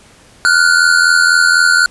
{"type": "tone pair together", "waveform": "square", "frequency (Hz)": [1413, 1497], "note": ["F6", "F#6"], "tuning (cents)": [20, 20], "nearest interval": "minor second", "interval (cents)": 100, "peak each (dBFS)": -11, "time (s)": [0.45, 1.86], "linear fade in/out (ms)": 0, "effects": ["pink hiss -44 dBFS RMS until 1.9 s", "resampled to 24000 Hz"]}